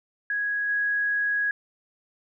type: tone with level steps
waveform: sine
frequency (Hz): 1661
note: G#6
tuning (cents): 0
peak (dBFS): -24 / -22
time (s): 0.3-1.51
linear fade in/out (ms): 2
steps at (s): 0.68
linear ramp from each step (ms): 20
effects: none